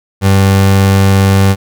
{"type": "tone", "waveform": "30% pulse", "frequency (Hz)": 97.3, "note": "G2", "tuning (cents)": -12, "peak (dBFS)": -3, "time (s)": [0.21, 1.56], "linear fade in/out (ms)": 50, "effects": []}